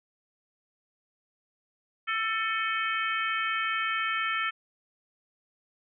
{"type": "harmonic tone with a mistuned harmonic", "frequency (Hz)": 444.3, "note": "A4", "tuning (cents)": 17, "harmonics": [3, 4, 5, 6, 7], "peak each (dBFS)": [-30, -32, -34, -36, -37], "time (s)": [2.07, 4.51], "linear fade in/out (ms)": 20, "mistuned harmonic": 6, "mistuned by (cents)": -75, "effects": []}